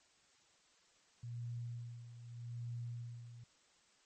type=tone with tremolo; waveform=sine; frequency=118.9 Hz; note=A#2; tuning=35 cents sharp; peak=-40 dBFS; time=1.23-3.44 s; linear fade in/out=5 ms; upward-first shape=sine; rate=0.82 Hz; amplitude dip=70%; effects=white hiss -70 dBFS RMS until 4.05 s + MP3 32 kbps